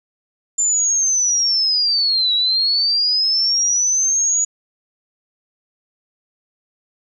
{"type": "linear two-way sweep", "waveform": "sine", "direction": "down then up", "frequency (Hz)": [7200, 3861, 6840], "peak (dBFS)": -14, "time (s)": [0.58, 4.45], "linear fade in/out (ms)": 10, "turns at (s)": 2.34, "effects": []}